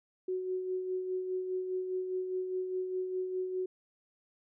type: tone with tremolo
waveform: sine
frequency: 370.4 Hz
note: F#4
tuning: 2 cents sharp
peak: -30 dBFS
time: 0.28-3.66 s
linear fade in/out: 5 ms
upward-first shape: sine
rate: 4.9 Hz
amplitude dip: 45%
effects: none